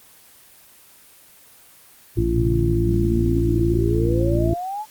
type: exponential sweep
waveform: sine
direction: up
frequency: 101.8 to 880 Hz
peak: -25 dBFS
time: 2.15-4.86 s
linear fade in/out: 50 ms
type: harmonic tone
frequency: 56.8 Hz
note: A#1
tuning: 44 cents flat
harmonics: 1 / 2 / 3 / 4 / 5 / 6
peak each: -22 / -21 / -30 / -31 / -31 / -21 dBFS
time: 2.17-4.54 s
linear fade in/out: 5 ms
effects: white hiss -49 dBFS RMS until 4.9 s + Opus 24 kbps